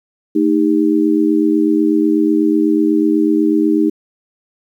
sine tone with amplitude modulation, 311.1 Hz, D#4, in tune, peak -6 dBFS, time 0.35-3.9 s, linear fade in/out 10 ms, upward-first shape sine, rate 88.1 Hz, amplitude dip 95%, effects 8-bit

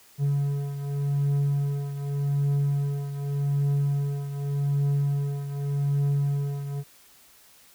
triangle beating tone pair, 141.4 / 142.25 Hz, C#3 / C#3, +35 / +45 cents, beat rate 0.85 Hz, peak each -22 / -28 dBFS, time 0.18-6.84 s, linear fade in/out 50 ms, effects white hiss -55 dBFS RMS until 7.74 s

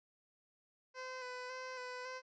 15% pulse tone with vibrato, 507 Hz, B4, 45 cents sharp, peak -37 dBFS, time 0.94-2.22 s, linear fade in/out 50 ms, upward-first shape square, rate 1.8 Hz, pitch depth 23 cents each way, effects resampled to 16000 Hz

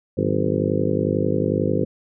harmonic tone with a mistuned harmonic, 51.1 Hz, G#1, 27 cents flat, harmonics 2 / 3 / 4 / 5 / 6 / 7 / 8 / 9 / 10, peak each -27 / -27 / -27 / -27 / -27 / -27 / -27 / -27 / -27 dBFS, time 0.17-1.85 s, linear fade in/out 10 ms, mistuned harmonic 4, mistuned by -130 cents, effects none

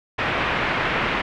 white low-pass noise, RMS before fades -23 dBFS, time 0.18-1.22 s, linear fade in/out 10 ms, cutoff 2500 Hz, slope 24 dB/octave, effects none

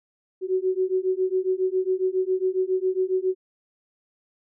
sine beating tone pair, 370 / 377.3 Hz, F#4 / F#4, 0 / +34 cents, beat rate 7.3 Hz, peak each -24 dBFS, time 0.41-3.35 s, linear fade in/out 50 ms, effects none

